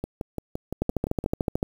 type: two click trains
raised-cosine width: 2 ms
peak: -16 / -10 dBFS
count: 8 / 12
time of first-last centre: 0.04-1.241 / 0.82-1.629 s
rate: 5.83 / 13.6 Hz
effects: 7-bit